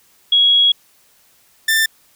sine / sawtooth tone pair in turn, 3322 / 1782.8 Hz, G#7 / A6, 0 / +22 cents, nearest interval major seventh, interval 1078 cents, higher first, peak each -9 dBFS, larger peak neither, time 0.32-0.72 / 1.68-1.86 s, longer first, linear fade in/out 5 ms, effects white hiss -54 dBFS RMS until 2.15 s

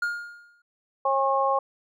triangle tone with exponential decay, 1418 Hz, F6, 26 cents sharp, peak -20 dBFS, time 0.02-0.62 s, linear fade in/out 5 ms, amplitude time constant 130 ms
harmonic tone, 271.3 Hz, C#4, 37 cents flat, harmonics 2 / 3 / 4, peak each -25 / -25 / -24 dBFS, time 1.05-1.59 s, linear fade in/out 5 ms
effects none

